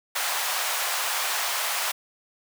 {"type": "high-pass noise", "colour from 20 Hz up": "pink", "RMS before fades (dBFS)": -27, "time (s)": [0.15, 1.92], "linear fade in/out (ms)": 10, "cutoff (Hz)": 720, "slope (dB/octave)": 24, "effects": []}